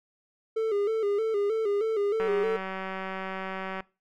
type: tone with vibrato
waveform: triangle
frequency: 424.6 Hz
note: G#4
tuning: 38 cents sharp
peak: -22 dBFS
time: 0.56-2.57 s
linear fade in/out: 10 ms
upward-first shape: square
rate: 3.2 Hz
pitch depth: 79 cents each way
type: click train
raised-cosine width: 0.5 ms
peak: -20 dBFS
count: 306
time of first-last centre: 2.2-3.805 s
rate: 190 Hz
effects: noise-tail reverb RT60 0.3 s tail -22 dB re dry